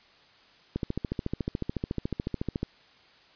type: click train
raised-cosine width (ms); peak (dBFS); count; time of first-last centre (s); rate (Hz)
3; -16; 27; 0.76-2.631; 13.9
effects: white hiss -58 dBFS RMS until 3.35 s + resampled to 11025 Hz